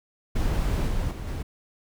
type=noise with level steps; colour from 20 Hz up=brown; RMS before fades=-24 / -27 / -33 / -30 dBFS; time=0.35-1.43 s; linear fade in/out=10 ms; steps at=0.88 / 1.11 / 1.27 s; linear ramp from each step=2 ms; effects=none